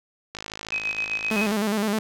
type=click train; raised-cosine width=0.2 ms; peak=-16 dBFS; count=64; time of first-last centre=0.35-1.528 s; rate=53.5 Hz
type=tone with tremolo; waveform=sine; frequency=2532 Hz; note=D#7; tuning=30 cents sharp; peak=-23 dBFS; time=0.72-1.47 s; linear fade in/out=2 ms; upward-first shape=square; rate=7.7 Hz; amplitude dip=55%
type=tone with vibrato; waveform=sawtooth; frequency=210.3 Hz; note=G#3; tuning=22 cents sharp; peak=-18 dBFS; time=1.31-1.99 s; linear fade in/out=2 ms; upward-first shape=square; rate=9.7 Hz; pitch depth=70 cents each way
effects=none